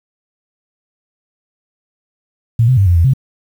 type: tone with pitch steps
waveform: sine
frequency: 115.3 / 128.6 / 98.5 / 87.8 / 84 / 132.9 Hz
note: A#2 / C3 / G2 / F2 / E2 / C3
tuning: -19 / -30 / +9 / +10 / +33 / +27 cents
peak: -7 dBFS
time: 2.59-3.136 s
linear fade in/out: 5 ms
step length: 91 ms
effects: 7-bit